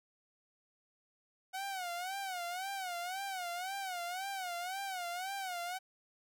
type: tone with vibrato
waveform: sawtooth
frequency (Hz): 740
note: F#5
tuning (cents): 0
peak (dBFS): -34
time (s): 1.53-5.79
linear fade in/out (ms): 20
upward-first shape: sine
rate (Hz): 1.9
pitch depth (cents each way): 120
effects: none